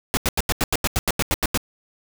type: noise bursts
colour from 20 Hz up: pink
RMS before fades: -20 dBFS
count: 13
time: 0.14-1.575 s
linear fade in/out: 0 ms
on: 31 ms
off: 86 ms
effects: none

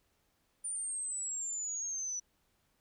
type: exponential sweep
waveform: sine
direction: down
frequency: 9260 to 5900 Hz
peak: -35 dBFS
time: 0.64-2.2 s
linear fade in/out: 10 ms
effects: pink hiss -75 dBFS RMS until 2.8 s

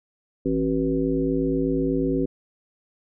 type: harmonic tone with a mistuned harmonic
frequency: 54.1 Hz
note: A1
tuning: 29 cents flat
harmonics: 1 / 3 / 5 / 7 / 9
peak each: -32 / -29 / -23 / -26 / -29 dBFS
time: 0.45-2.26 s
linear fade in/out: 10 ms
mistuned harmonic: 3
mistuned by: +35 cents
effects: none

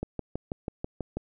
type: click train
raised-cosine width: 2 ms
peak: -18 dBFS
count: 8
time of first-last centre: 0.03-1.17 s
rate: 6.14 Hz
effects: none

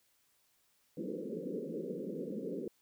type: band-pass noise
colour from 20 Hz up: white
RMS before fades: -40 dBFS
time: 0.97-2.68 s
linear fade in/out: 2 ms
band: 160 to 520 Hz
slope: 96 dB/octave
effects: white hiss -73 dBFS RMS until 2.81 s

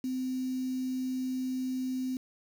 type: tone with quantisation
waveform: sine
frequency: 257.6 Hz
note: C4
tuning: 27 cents flat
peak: -30 dBFS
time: 0.04-2.17 s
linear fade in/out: 2 ms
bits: 8
effects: none

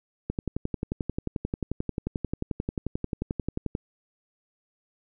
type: click train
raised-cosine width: 3 ms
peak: -15 dBFS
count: 40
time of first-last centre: 0.3-3.751 s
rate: 11.3 Hz
effects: none

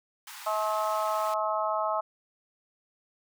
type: high-pass noise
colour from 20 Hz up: pink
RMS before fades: -44 dBFS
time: 0.27-1.34 s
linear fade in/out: 2 ms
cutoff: 810 Hz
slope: 96 dB/octave
type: harmonic tone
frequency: 214.3 Hz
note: A3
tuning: 45 cents flat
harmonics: 3 / 4 / 5 / 6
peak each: -30 / -32 / -32 / -32 dBFS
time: 0.46-2.01 s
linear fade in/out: 10 ms
effects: none

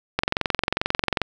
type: click train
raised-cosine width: 0.3 ms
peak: -4 dBFS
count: 24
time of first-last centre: 0.19-1.217 s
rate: 22.4 Hz
effects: none

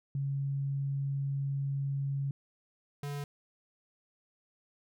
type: tone pair in turn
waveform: sine / square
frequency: 138.6 / 143.59 Hz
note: C#3 / D3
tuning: 0 / -39 cents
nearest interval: minor second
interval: 61 cents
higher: second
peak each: -30 / -36 dBFS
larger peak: first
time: 0.15-2.31 / 3.03-3.24 s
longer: first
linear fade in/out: 2 ms
effects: none

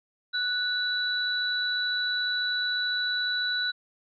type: tone pair together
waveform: sine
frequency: 1482 / 3947 Hz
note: F#6 / B7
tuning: +2 / -2 cents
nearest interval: octave + perfect fourth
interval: 1696 cents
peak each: -28 dBFS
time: 0.33-3.72 s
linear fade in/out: 20 ms
effects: none

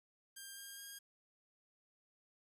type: tone with pitch steps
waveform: 5% pulse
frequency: 1597 / 1610 / 1623 Hz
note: G6 / G6 / G#6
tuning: +32 / +46 / -40 cents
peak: -38 dBFS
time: 0.36-0.99 s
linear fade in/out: 10 ms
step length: 210 ms
effects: resampled to 32000 Hz + 12-bit

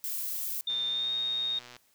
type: noise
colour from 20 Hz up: violet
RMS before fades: -34 dBFS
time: 0.04-0.61 s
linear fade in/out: 0 ms
type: tone with pitch glide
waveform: sine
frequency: 3613 to 3708 Hz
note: A7 to A#7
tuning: +45 to -10 cents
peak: -28 dBFS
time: 0.67-1.59 s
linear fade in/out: 5 ms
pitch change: +45 cents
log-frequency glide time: 0.88-1.12 s
type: click train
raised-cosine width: 0.2 ms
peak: -30 dBFS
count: 131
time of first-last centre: 0.7-1.766 s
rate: 122 Hz
effects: white hiss -67 dBFS RMS until 1.94 s

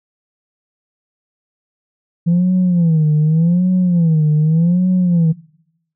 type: tone with vibrato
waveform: sine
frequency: 167.1 Hz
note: E3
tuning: 24 cents sharp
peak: -8 dBFS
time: 2.26-5.33 s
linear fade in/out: 20 ms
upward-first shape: sine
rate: 0.85 Hz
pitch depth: 170 cents each way
effects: noise-tail reverb RT60 0.7 s tail -20 dB re dry + tanh soft clip ceiling -8 dBFS

